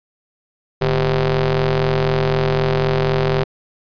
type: ring-modulated tone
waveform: sawtooth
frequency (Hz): 124.5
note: B2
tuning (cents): +14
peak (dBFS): -8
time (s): 0.81-3.44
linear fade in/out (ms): 10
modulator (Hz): 271
effects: resampled to 11025 Hz